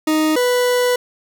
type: tone pair in turn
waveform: 40% pulse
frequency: 311.1 / 493.8 Hz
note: D#4 / B4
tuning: 0 / 0 cents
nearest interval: minor sixth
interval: 800 cents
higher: second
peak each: -13 dBFS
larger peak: neither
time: 0.07-0.36 / 0.36-0.96 s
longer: second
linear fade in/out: 5 ms
effects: none